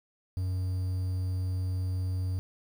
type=tone with quantisation; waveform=triangle; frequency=92.4 Hz; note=F#2; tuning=2 cents flat; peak=-26 dBFS; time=0.37-2.39 s; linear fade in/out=0 ms; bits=9; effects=none